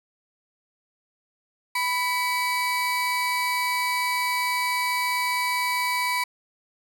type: tone pair together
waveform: 35% pulse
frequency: 987.8 / 2280 Hz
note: B5 / C#7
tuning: 0 / +48 cents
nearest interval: octave + major second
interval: 1448 cents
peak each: -23 / -25 dBFS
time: 1.75-6.24 s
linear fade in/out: 5 ms
effects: 9-bit